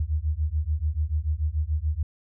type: beating tone pair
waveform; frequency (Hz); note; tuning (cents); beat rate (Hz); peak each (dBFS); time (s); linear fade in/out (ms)
sine; 73.42 / 80.32; D2 / E2; 0 / -44; 6.9; -26; 0-2.03; 5
effects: none